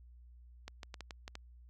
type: clicks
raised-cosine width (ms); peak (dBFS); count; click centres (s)
0.2; -27; 7; 0.68 / 0.832 / 0.942 / 1.007 / 1.108 / 1.279 / 1.354
effects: added 60 Hz sine -54 dBFS peak until 1.69 s